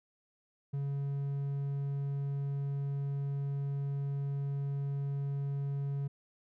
triangle tone, 140 Hz, C#3, 18 cents sharp, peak -30 dBFS, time 0.73-6.08 s, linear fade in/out 10 ms, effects none

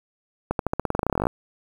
accelerating click train, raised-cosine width 1 ms, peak -8 dBFS, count 20, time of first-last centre 0.51-1.269 s, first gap 82 ms, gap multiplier 0.91, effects 7-bit

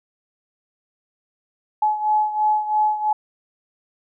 sine beating tone pair, 851 / 854 Hz, G#5 / G#5, +42 / +48 cents, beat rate 3 Hz, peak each -18 / -23 dBFS, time 1.82-3.13 s, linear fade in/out 5 ms, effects none

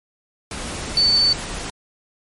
sine tone in noise, 4512 Hz, C#8, 30 cents sharp, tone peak -13 dBFS, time 0.97-1.33 s, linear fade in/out 2 ms, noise pink, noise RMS -29 dBFS, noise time 0.51-1.7 s, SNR +13 dB, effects MP3 48 kbps

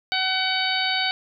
harmonic tone, 754 Hz, F#5, 32 cents sharp, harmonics 1 / 2 / 3 / 4 / 5 / 6, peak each -28 / -28 / -28 / -28 / -28 / -28 dBFS, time 0.12-1.11 s, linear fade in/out 0 ms, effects none

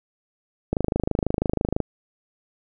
click train, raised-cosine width 2 ms, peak -8 dBFS, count 29, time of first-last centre 0.73-1.803 s, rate 26.1 Hz, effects none

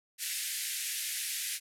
white band-pass noise, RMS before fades -36 dBFS, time 0.18-1.6 s, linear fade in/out 50 ms, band 1700 to 13000 Hz, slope 48 dB/octave, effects none

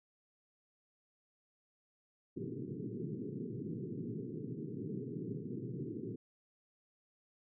pink band-pass noise, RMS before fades -42 dBFS, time 2.36-6.16 s, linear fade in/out 10 ms, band 110 to 440 Hz, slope 96 dB/octave, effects none

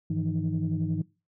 sine tone cluster, 100.6 / 158.9 / 169.9 / 310.4 Hz, G2 / D#3 / F3 / D#4, +45 / +37 / -47 / -4 cents, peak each -32 / -28 / -30 / -34 dBFS, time 0.1-1.02 s, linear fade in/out 5 ms, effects noise-tail reverb RT60 0.3 s tail -23 dB re dry + tanh soft clip ceiling -18 dBFS

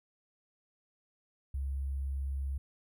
sine tone with sample-and-hold, 68.1 Hz, C#2, 30 cents flat, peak -32 dBFS, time 1.54-2.58 s, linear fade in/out 5 ms, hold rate 11025 Hz, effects none

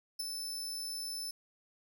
sawtooth tone with ADSR envelope, 5274 Hz, E8, in tune, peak -30 dBFS, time 0.19-1.31 s, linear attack 11 ms, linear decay 17 ms, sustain -5 dB, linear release 4 ms, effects none

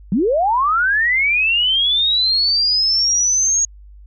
sine linear sweep, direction up, 166.7 to 6645 Hz, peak -13 dBFS, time 0.12-3.65 s, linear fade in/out 2 ms, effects added 50 Hz sine -38 dBFS peak until 4.06 s

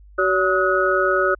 sine tone cluster, 377.4 / 568 / 1271 / 1465 Hz, F#4 / C#5 / D#6 / F#6, +34 / +42 / +36 / -18 cents, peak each -21 dBFS, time 0.18-1.35 s, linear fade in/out 10 ms, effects added 50 Hz sine -43 dBFS peak until 1.39 s

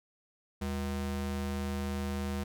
square ring-modulated tone, 140 Hz, C#3, 18 cents sharp, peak -30 dBFS, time 0.61-2.44 s, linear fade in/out 10 ms, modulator 61.6 Hz, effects none

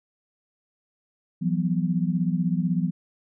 sine chord, E suspended second, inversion none, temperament equal with one note detuned, 168.96 / 185 / 246.9 Hz, E3 / F#3 / B3, +43 / 0 / 0 cents, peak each -24 / -25 / -30 dBFS, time 1.41-2.91 s, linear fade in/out 20 ms, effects none

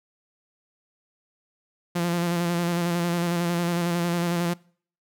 sawtooth tone with vibrato, 172.5 Hz, F3, 21 cents flat, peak -19 dBFS, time 1.95-4.54 s, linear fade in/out 10 ms, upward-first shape square, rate 11 Hz, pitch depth 26 cents each way, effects noise-tail reverb RT60 0.5 s tail -24 dB re dry

